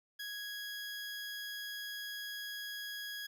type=tone; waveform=20% pulse; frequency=1660 Hz; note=G#6; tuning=1 cent flat; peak=-36 dBFS; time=0.19-3.27 s; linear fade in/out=10 ms; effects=none